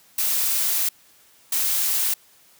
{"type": "noise bursts at uneven times", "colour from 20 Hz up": "blue", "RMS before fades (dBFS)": -22, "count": 2, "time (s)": [[0.18, 0.89], [1.52, 2.14]], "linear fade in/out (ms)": 5, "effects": ["white hiss -55 dBFS RMS until 2.59 s", "high-pass 60 Hz 12 dB/octave"]}